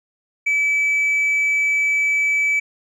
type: tone with tanh clipping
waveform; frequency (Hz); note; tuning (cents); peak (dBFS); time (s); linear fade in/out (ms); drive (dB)
triangle; 2300; D7; -37; -16; 0.46-2.6; 10; 6
effects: none